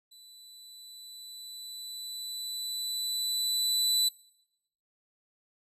sawtooth tone with level ramp, 3984 Hz, B7, 14 cents sharp, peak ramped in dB -49 to -20 dBFS, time 0.11-4.09 s, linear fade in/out 10 ms, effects noise-tail reverb RT60 0.9 s tail -22 dB re dry + resampled to 32000 Hz

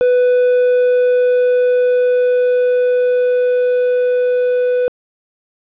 triangle tone with level ramp, 496.4 Hz, B4, 9 cents sharp, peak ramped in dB -7 to -10 dBFS, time 0.01-4.88 s, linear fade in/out 0 ms, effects resampled to 8000 Hz + 8-bit

